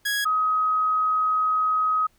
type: tone pair in turn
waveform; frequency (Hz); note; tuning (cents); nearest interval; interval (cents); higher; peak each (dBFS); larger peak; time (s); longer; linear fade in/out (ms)
sawtooth / sine; 1661.2 / 1263.8; G#6 / D#6; 0 / +27; perfect fourth; 473; first; -19; neither; 0.05-0.25 / 0.25-2.07; second; 10
effects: pink hiss -64 dBFS RMS until 2.18 s